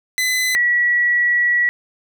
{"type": "tone pair in turn", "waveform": ["sawtooth", "sine"], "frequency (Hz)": [2015, 1934.6], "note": ["B6", "B6"], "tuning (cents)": [34, -36], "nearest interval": "minor second", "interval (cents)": 70, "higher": "first", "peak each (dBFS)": -13, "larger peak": "neither", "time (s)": [[0.18, 0.55], [0.55, 1.69]], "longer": "second", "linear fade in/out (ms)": 0, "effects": []}